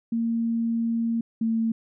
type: tone pair in turn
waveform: sine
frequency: 230 / 225.7 Hz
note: A#3 / A3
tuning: -23 / +44 cents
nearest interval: unison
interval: 33 cents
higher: first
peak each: -22 / -21 dBFS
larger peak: second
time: 0.12-1.21 / 1.41-1.72 s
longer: first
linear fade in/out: 5 ms
effects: none